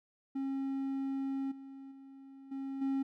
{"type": "tone with level steps", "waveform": "triangle", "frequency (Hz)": 270.8, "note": "C#4", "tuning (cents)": -40, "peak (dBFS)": [-31, -44, -48, -35, -28], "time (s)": [0.35, 3.03], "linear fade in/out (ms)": 10, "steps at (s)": [1.51, 1.91, 2.51, 2.81], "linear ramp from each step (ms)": 10, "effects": []}